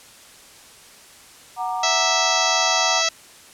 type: chord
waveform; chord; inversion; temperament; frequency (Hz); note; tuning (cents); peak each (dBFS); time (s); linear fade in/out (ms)
sine; Gb augmented; none; equal with one note detuned; 740 / 932.3 / 1188.3; Gb5 / Bb5 / D6; 0 / 0 / +20; -25 / -27 / -31; 1.56-3.03; 50
type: harmonic tone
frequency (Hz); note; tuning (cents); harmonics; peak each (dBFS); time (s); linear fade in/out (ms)
657; E5; -6; 1 / 2 / 3 / 4 / 5 / 6 / 7 / 8 / 9 / 10; -27 / -27 / -27 / -27 / -27 / -27 / -27 / -27 / -27 / -27; 1.83-3.09; 5
effects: white hiss -46 dBFS RMS until 3.53 s + low-pass 10000 Hz 12 dB/octave